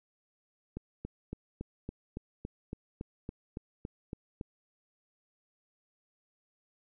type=click train; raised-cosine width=3 ms; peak=-25 dBFS; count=14; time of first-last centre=0.77-4.411 s; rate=3.57 Hz; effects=none